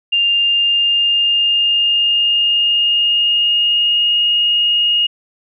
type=tone with pitch glide; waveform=sine; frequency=2800 to 2860 Hz; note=F7 to F7; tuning=+4 to +41 cents; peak=-11 dBFS; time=0.12-5.07 s; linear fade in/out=10 ms; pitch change=+37 cents; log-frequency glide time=0.26-4.2 s; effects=none